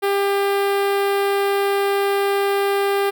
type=tone with notch filter; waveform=sawtooth; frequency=398.6 Hz; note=G4; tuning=29 cents sharp; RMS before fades=-19 dBFS; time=0.02-3.11 s; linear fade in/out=20 ms; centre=6500 Hz; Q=0.76; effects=none